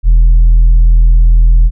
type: tone with tanh clipping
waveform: sine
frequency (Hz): 41.2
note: E1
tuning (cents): 0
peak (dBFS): -3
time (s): 0.03-1.71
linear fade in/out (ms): 50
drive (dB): 2
effects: none